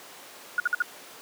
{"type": "tone bursts", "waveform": "sine", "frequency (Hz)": 1446, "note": "F#6", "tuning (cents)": -40, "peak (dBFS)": -20, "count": 4, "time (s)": [0.58, 0.822], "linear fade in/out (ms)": 2, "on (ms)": 20, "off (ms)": 54, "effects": ["pink hiss -45 dBFS RMS until 1.21 s", "high-pass 400 Hz 12 dB/octave"]}